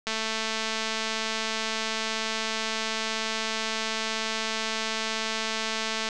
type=click train; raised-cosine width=0.2 ms; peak=-12 dBFS; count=1331; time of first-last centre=0.07-6.088 s; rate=221 Hz; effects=resampled to 24000 Hz + 8-bit